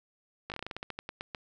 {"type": "slowing click train", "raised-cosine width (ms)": 0.3, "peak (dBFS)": -21, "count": 15, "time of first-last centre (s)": [0.5, 1.348], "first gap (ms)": 18, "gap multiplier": 1.17, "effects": []}